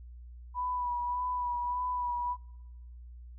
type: tone with vibrato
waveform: sine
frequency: 983 Hz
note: B5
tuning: 8 cents flat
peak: -30 dBFS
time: 0.54-2.37 s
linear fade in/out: 50 ms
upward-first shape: sine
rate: 1.7 Hz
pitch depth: 25 cents each way
effects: noise-tail reverb RT60 1.0 s tail -25 dB re dry + added 60 Hz sine -45 dBFS peak until 3.38 s